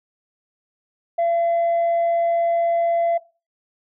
sine tone, 679 Hz, F5, 49 cents flat, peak -15 dBFS, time 1.18-3.18 s, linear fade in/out 10 ms, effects noise-tail reverb RT60 0.3 s tail -19 dB re dry + tanh soft clip ceiling -15 dBFS

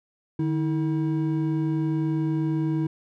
triangle tone pair together, 151.4 / 320.5 Hz, D#3 / E4, -47 / -49 cents, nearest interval octave + minor second, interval 1298 cents, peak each -23 dBFS, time 0.39-2.87 s, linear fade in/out 5 ms, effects none

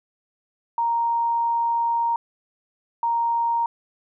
sine tone bursts at uneven times, 932.3 Hz, A#5, in tune, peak -19 dBFS, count 2, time 0.78-2.16 / 3.03-3.66 s, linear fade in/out 2 ms, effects none

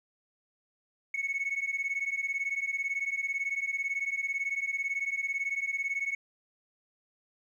sine beating tone pair, 2199 / 2217 Hz, C#7 / C#7, -14 / 0 cents, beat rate 18 Hz, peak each -31 dBFS, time 1.14-6.15 s, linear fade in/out 5 ms, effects tanh soft clip ceiling -26 dBFS + 11-bit

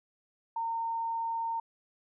sine tone, 915 Hz, A#5, 32 cents flat, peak -30 dBFS, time 0.56-1.6 s, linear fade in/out 5 ms, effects none

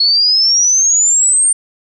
sine exponential sweep, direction up, 4336 to 8870 Hz, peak -8 dBFS, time 0-1.53 s, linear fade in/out 5 ms, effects none

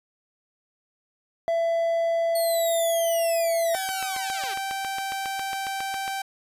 triangle tone, 668 Hz, E5, 23 cents sharp, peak -19 dBFS, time 1.48-3.75 s, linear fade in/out 0 ms
5% pulse linear sweep, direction down, 4388 to 365.5 Hz, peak -22 dBFS, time 2.35-4.54 s, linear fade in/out 5 ms
sawtooth tone with pitch glide, 765 to 778.4 Hz, G5 to G5, -42 to -12 cents, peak -24 dBFS, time 3.74-6.22 s, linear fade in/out 5 ms, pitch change +30 cents, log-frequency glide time 4.13-4.46 s
click train, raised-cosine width 0.3 ms, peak -18 dBFS, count 17, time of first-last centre 3.89-6.079 s, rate 7.31 Hz
effects resampled to 32000 Hz

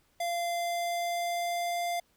square tone with pitch glide, 690 to 695.6 Hz, F5 to F5, -21 to -7 cents, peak -30 dBFS, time 0.2-2 s, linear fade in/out 5 ms, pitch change +14 cents, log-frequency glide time 0.5-1.84 s, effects pink hiss -69 dBFS RMS until 2.16 s

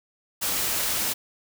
white noise, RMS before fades -26 dBFS, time 0.41-1.14 s, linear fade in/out 20 ms, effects none

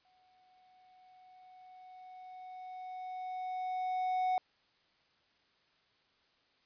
triangle tone with exponential growth, 740 Hz, F#5, in tune, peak -26 dBFS, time 0.05-4.38 s, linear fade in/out 1 ms, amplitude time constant 940 ms, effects white hiss -71 dBFS RMS until 6.65 s + resampled to 11025 Hz

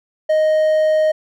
triangle tone, 622.3 Hz, D#5, in tune, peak -10 dBFS, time 0.29-1.12 s, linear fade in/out 10 ms, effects none

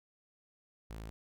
sawtooth tone, 54.7 Hz, A1, 9 cents flat, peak -39 dBFS, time 0.9-1.1 s, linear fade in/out 0 ms, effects none

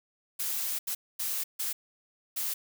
blue noise bursts at uneven times, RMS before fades -32 dBFS, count 5, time 0.39-0.79 / 0.87-0.95 / 1.19-1.44 / 1.59-1.73 / 2.36-2.54 s, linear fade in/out 10 ms, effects none

